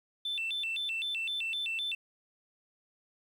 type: tone with vibrato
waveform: sine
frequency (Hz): 3074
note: G7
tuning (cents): -35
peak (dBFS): -30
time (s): 0.25-1.95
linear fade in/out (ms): 5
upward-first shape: square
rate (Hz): 3.9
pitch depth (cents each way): 240
effects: tanh soft clip ceiling -29 dBFS + 10-bit